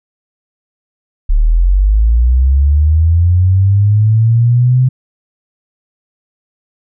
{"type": "linear sweep", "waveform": "sine", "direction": "up", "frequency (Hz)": [34.89, 130], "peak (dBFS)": -6, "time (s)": [1.29, 4.89], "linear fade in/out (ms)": 10, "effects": []}